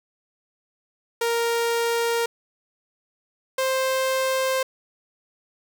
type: tone pair in turn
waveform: sawtooth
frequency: 466.2 / 525.1 Hz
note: A#4 / C5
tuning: 0 / +6 cents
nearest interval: major second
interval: 206 cents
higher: second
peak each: -17 dBFS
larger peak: neither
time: 1.21-2.26 / 3.58-4.63 s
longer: neither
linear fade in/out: 5 ms
effects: none